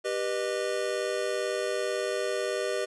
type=chord; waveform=square; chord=G augmented; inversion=none; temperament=just; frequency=392 / 490 / 612.5 Hz; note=G4 / B4 / D#5; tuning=0 / -14 / -27 cents; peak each=-33 dBFS; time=0.04-2.86 s; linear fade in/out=20 ms; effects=resampled to 24000 Hz